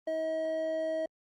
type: tone pair together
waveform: triangle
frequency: 319 / 638 Hz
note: D#4 / D#5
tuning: +43 / +43 cents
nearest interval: octave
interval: 1200 cents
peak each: -38 / -28 dBFS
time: 0.07-1.06 s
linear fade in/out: 5 ms
effects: Opus 24 kbps